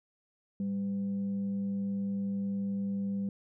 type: tone with frequency modulation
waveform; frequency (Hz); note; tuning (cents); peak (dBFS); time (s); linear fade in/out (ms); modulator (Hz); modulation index
sine; 197.6; G3; +14; -30; 0.6-3.29; 2; 304; 0.22
effects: none

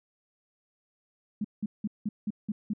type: tone bursts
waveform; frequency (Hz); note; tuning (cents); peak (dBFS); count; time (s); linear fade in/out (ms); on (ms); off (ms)
sine; 210; G#3; +19; -27; 7; 1.41-2.735; 5; 35; 180
effects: none

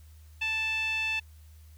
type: tone with band-pass filter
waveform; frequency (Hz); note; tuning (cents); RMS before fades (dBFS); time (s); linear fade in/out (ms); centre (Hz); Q
sawtooth; 880; A5; 0; -30; 0.41-1.2; 10; 2800; 7.3
effects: added 77 Hz sine -49 dBFS peak until 1.77 s + white hiss -64 dBFS RMS until 1.77 s

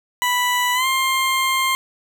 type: tone with pitch glide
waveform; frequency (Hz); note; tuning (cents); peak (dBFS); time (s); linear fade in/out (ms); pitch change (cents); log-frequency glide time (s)
20% pulse; 987 to 1057.8; B5 to C6; -1 to +19; -12; 0.22-1.75; 0; +120; 0.74-0.86
effects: none

